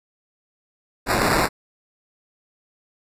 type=noise with sample-and-hold; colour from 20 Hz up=white; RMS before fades=-19 dBFS; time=1.06-1.49 s; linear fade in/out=50 ms; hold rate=3150 Hz; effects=resampled to 32000 Hz